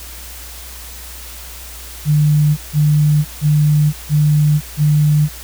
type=tone bursts; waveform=sine; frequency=150 Hz; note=D3; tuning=37 cents sharp; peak=-9 dBFS; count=5; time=2.05-5.29 s; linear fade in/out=50 ms; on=520 ms; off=160 ms; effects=added 60 Hz sine -34 dBFS peak until 5.43 s + white hiss -34 dBFS RMS until 5.43 s